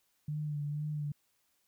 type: tone with vibrato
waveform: sine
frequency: 148.6 Hz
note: D3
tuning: 21 cents sharp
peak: -33 dBFS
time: 0.28-1.12 s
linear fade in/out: 5 ms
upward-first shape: sine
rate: 2.1 Hz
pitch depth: 34 cents each way
effects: white hiss -75 dBFS RMS until 1.67 s